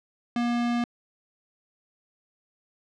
square tone, 238.7 Hz, A#3, 41 cents sharp, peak -24 dBFS, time 0.36-0.84 s, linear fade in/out 2 ms, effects low-pass 4000 Hz 12 dB/octave

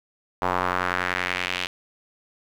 square tone with band-pass filter sweep, 45.27 Hz, F#1, 37 cents flat, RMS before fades -26 dBFS, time 0.41-1.68 s, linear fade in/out 20 ms, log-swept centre 940 to 3000 Hz, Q 2, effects 8-bit

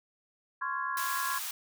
sine chord, Db major seventh, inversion third, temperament just, 1039.4 / 1108.7 / 1385.9 / 1663.1 Hz, C6 / Db6 / F6 / Ab6, -12 / 0 / -14 / +2 cents, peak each -35 / -36 / -40 / -36 dBFS, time 0.61-1.39 s, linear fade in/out 10 ms
white high-pass noise, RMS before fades -37 dBFS, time 0.97-1.51 s, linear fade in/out 2 ms, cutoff 840 Hz, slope 24 dB/octave
effects none

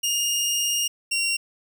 20% pulse tone pair in turn, 2834 / 2753 Hz, F7 / F7, +25 / -25 cents, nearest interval minor second, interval 50 cents, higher first, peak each -17 dBFS, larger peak neither, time 0.03-0.88 / 1.11-1.37 s, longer first, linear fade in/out 10 ms, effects none

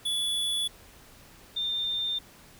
square / sine tone pair in turn, 3432 / 3607 Hz, A7 / A7, -44 / +42 cents, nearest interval minor second, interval 86 cents, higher second, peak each -27 dBFS, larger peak neither, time 0.05-0.68 / 1.56-2.19 s, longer neither, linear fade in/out 10 ms, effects pink hiss -53 dBFS RMS until 2.59 s

